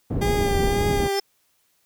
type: low-pass noise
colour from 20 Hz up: pink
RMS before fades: -24 dBFS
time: 0.1-1.08 s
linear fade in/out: 5 ms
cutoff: 370 Hz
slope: 12 dB/octave
type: tone with vibrato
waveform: 30% pulse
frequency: 402.9 Hz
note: G4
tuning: 48 cents sharp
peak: -19 dBFS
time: 0.21-1.2 s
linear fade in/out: 10 ms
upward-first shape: triangle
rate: 1.9 Hz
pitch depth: 37 cents each way
type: tone with exponential growth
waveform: triangle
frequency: 5274 Hz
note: E8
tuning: in tune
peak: -21 dBFS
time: 1.08-1.2 s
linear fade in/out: 5 ms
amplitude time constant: 26 ms
effects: white hiss -66 dBFS RMS until 1.85 s